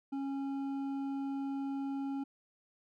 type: tone with hard clipping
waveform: sine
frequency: 274.6 Hz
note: C#4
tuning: 16 cents flat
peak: -36 dBFS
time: 0.12-2.24 s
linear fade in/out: 10 ms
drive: 7 dB
effects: none